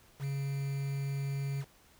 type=tone with quantisation; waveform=triangle; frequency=138.59 Hz; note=C#3; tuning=in tune; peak=-30 dBFS; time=0.19-1.65 s; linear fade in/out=50 ms; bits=8; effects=pink hiss -62 dBFS RMS until 1.99 s